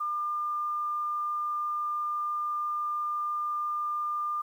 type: tone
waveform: sine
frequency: 1201 Hz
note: D6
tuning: 38 cents sharp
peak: -28 dBFS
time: 0-4.42 s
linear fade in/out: 10 ms
effects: 10-bit